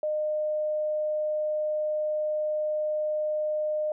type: tone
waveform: sine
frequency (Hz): 610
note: D#5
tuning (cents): -34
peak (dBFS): -25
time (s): 0.03-3.92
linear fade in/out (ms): 2
effects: none